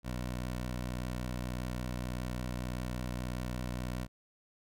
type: tone with vibrato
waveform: 15% pulse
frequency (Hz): 61.74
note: B1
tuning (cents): 0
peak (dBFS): -29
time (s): 0.03-4.08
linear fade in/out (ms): 50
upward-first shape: sine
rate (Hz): 5.1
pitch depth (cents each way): 15
effects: none